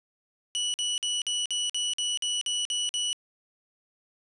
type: tone bursts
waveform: sawtooth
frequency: 2948 Hz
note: F#7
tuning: 7 cents flat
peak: -23 dBFS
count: 11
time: 0.55-3.13 s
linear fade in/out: 0 ms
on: 190 ms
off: 49 ms
effects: resampled to 24000 Hz + 9-bit